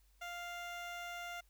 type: tone with notch filter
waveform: 15% pulse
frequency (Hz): 698.5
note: F5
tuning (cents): 0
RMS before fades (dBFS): -45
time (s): 0.21-1.41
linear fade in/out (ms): 10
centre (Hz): 9300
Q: 1.1
effects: added 50 Hz sine -66 dBFS peak until 1.49 s + white hiss -75 dBFS RMS until 1.49 s